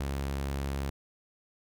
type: tone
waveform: sawtooth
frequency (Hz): 69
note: C#2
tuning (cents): -7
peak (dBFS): -27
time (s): 0-0.9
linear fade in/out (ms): 5
effects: none